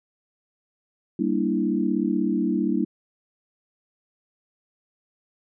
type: chord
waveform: sine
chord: E half-diminished seventh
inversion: first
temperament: equal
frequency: 196 / 233.1 / 293.7 / 329.6 Hz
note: G3 / Bb3 / D4 / E4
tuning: 0 / 0 / 0 / 0 cents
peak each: -26 dBFS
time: 1.19-2.85 s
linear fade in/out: 5 ms
effects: none